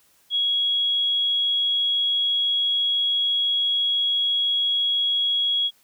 sine tone, 3322 Hz, G#7, in tune, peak -19 dBFS, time 0.3-5.71 s, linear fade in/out 50 ms, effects white hiss -60 dBFS RMS until 5.83 s

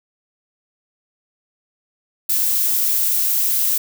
violet noise, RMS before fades -18 dBFS, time 2.29-3.78 s, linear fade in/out 5 ms, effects none

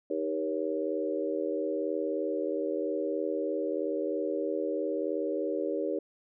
sine chord, Eb dominant seventh, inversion none, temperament equal with one note detuned, 311.1 / 392 / 475.1 / 554.4 Hz, Eb4 / G4 / Bb4 / Db5, 0 / 0 / +33 / 0 cents, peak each -34 dBFS, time 0.1-5.99 s, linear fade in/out 5 ms, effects none

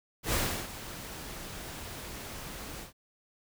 pink noise with ADSR envelope, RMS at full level -28 dBFS, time 0.23-2.93 s, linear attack 100 ms, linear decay 340 ms, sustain -14 dB, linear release 130 ms, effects none

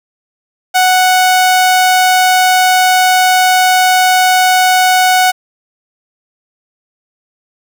sawtooth tone, 740 Hz, F#5, in tune, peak -3 dBFS, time 0.74-5.32 s, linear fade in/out 20 ms, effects none

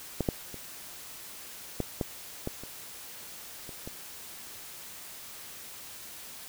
clicks, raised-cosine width 2 ms, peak -14 / -12 / -28 / -15 / -15 / -18 / -29 / -30 / -25 dBFS, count 9, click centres 0.207 / 0.288 / 0.543 / 1.803 / 2.012 / 2.474 / 2.636 / 3.692 / 3.875 s, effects white hiss -45 dBFS RMS until 6.48 s

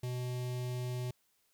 square tone with notch filter, 124.6 Hz, B2, 16 cents sharp, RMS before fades -37 dBFS, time 0.03-1.11 s, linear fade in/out 5 ms, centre 1400 Hz, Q 1.2, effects white hiss -74 dBFS RMS until 1.53 s

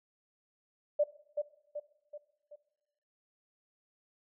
sine tone with echo, 590 Hz, D5, 8 cents sharp, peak -23 dBFS, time 0.99-1.04 s, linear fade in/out 10 ms, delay 380 ms, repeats 4, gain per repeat -6 dB, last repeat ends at 2.56 s, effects noise-tail reverb RT60 1.0 s tail -17 dB re dry

